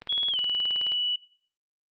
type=click train; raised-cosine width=0.3 ms; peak=-24 dBFS; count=18; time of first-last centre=0.02-0.919 s; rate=18.9 Hz
type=tone with pitch glide; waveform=sine; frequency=3352 to 2952 Hz; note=G#7 to F#7; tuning=+15 to -5 cents; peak=-24 dBFS; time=0.09-1.16 s; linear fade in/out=5 ms; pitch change=-220 cents; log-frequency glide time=0.3-0.38 s
effects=noise-tail reverb RT60 0.5 s tail -20 dB re dry + Opus 32 kbps